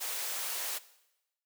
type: high-pass noise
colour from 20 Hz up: white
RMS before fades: -36 dBFS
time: 0-0.79 s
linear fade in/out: 20 ms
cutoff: 430 Hz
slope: 24 dB/octave
effects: noise-tail reverb RT60 0.9 s tail -17 dB re dry